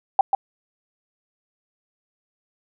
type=tone with echo; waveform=sine; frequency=784 Hz; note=G5; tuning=in tune; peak=-10 dBFS; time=0.19-0.21 s; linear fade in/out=2 ms; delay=140 ms; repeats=1; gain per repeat=-5 dB; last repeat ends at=0.35 s; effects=none